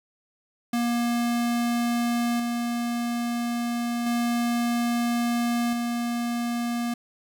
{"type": "tone with tremolo", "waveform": "square", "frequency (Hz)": 237.5, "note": "A#3", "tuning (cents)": 33, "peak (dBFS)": -23, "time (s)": [0.73, 6.94], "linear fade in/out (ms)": 5, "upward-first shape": "square", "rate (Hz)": 0.3, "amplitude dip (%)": 30, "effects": ["9-bit"]}